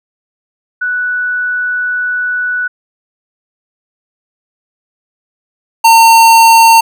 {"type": "tone pair in turn", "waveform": ["sine", "square"], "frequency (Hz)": [1480, 910], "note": ["F#6", "A#5"], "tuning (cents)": [0, -42], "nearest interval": "minor sixth", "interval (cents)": 842, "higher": "first", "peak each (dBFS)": [-12, -3], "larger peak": "second", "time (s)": [[0.81, 2.68], [5.84, 6.81]], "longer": "first", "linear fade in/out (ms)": 10, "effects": []}